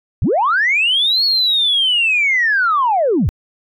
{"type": "linear two-way sweep", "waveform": "sine", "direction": "up then down", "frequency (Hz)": [57.9, 4400, 57.9], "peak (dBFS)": -11, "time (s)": [0.22, 3.29], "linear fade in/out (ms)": 0, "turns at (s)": 1.24, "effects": ["tanh soft clip ceiling -7 dBFS"]}